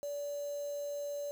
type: tone with quantisation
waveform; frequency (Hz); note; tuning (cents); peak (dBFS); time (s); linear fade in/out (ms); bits
sine; 577; D5; -31; -36; 0.03-1.31; 0; 8
effects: none